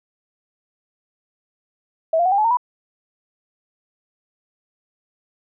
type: tone with pitch steps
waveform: sine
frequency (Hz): 648 / 694.5 / 744.4 / 797.8 / 855 / 916.4 / 982.2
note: E5 / F5 / F#5 / G5 / A5 / A#5 / B5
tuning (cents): -30 / -10 / +10 / +30 / -50 / -30 / -10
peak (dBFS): -14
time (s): 2.13-2.571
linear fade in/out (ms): 5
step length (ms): 63
effects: none